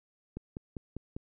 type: click train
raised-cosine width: 3 ms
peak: -25 dBFS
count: 5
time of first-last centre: 0.37-1.165 s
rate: 5.03 Hz
effects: none